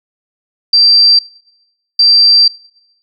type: tone bursts at uneven times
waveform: sine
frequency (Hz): 4699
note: D8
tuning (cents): 0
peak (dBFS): -4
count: 2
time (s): 0.73-1.19 / 1.99-2.48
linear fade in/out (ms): 5
effects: noise-tail reverb RT60 0.9 s tail -24 dB re dry